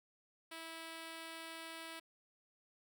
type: tone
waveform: 5% pulse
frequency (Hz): 326.8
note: E4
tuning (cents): -15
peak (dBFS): -35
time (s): 0.51-2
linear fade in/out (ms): 10
effects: none